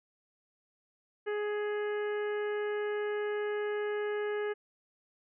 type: harmonic tone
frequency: 417.5 Hz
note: G#4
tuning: 9 cents sharp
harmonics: 1 / 2 / 3 / 4 / 5 / 6 / 7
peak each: -31 / -45 / -46 / -42 / -48 / -56 / -54 dBFS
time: 1.26-4.54 s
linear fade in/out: 20 ms
effects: none